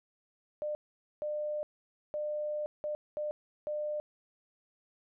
sine tone bursts at uneven times, 600 Hz, D5, 37 cents sharp, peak -32 dBFS, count 6, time 0.62-0.75 / 1.22-1.63 / 2.14-2.66 / 2.84-2.95 / 3.17-3.31 / 3.67-4 s, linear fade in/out 0 ms, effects none

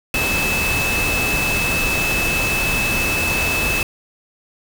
sine tone in noise, 2609 Hz, E7, 18 cents flat, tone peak -19 dBFS, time 0.14-3.83 s, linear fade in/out 2 ms, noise pink, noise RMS -22 dBFS, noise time 0.14-3.83 s, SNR 0 dB, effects none

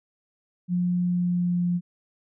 sine tone with pitch glide, 177.8 to 175.86 Hz, F3 to F3, +31 to +12 cents, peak -21 dBFS, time 0.68-1.81 s, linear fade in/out 50 ms, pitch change -19 cents, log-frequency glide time 1-1.66 s, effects none

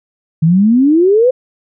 sine exponential sweep, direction up, 153.7 to 526 Hz, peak -6 dBFS, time 0.42-1.31 s, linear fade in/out 10 ms, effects none

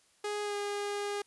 sawtooth tone with pitch glide, 415.3 to 408.2 Hz, G#4 to G#4, 0 to -30 cents, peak -29 dBFS, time 0.24-1.22 s, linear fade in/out 5 ms, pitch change -30 cents, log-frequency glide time 0.43-0.55 s, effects white hiss -67 dBFS RMS until 1.26 s + resampled to 24000 Hz

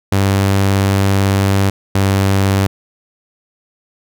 sawtooth tone pair in turn, 98 / 97.55 Hz, G2 / G2, 0 / -8 cents, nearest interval unison, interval 8 cents, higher first, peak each -7 dBFS, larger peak neither, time 0.12-1.7 / 1.95-2.67 s, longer first, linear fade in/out 5 ms, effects none

